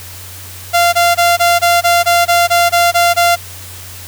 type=tone bursts; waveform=sawtooth; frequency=692 Hz; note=F5; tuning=16 cents flat; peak=-4 dBFS; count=12; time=0.73-3.361 s; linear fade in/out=20 ms; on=200 ms; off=21 ms; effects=added 92 Hz sine -33 dBFS peak until 4.07 s + white hiss -32 dBFS RMS until 4.07 s